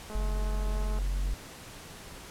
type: click train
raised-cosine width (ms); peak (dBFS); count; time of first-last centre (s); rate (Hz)
1; -30; 190; 0.1-0.987; 213
type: tone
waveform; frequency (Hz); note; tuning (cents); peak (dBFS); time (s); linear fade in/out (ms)
triangle; 46.25; F#1; 0; -25; 0.15-1.34; 0
effects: pink hiss -46 dBFS RMS until 2.3 s + low-pass 12000 Hz 12 dB/octave